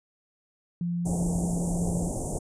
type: tone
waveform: sine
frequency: 173 Hz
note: F3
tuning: 16 cents flat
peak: -26 dBFS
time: 0.81-2.09 s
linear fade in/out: 2 ms
type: band-stop noise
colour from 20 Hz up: pink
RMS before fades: -31 dBFS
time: 1.05-2.39 s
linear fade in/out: 10 ms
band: 800 to 6900 Hz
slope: 48 dB/octave
effects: resampled to 22050 Hz